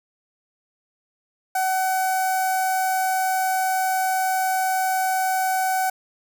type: tone with notch filter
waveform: sawtooth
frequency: 754 Hz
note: F#5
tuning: 32 cents sharp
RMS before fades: -22 dBFS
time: 1.55-5.9 s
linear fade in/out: 5 ms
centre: 3300 Hz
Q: 0.53
effects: none